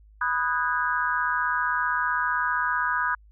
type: chord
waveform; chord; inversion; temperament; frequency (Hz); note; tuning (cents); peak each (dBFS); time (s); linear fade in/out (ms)
sine; G# minor seventh; first; equal with one note detuned; 987.8 / 1244.5 / 1480 / 1635.5; B5 / D#6 / F#6 / G#6; 0 / 0 / 0 / -27; -28; 0.21-3.15; 5
effects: added 52 Hz sine -50 dBFS peak until 3.31 s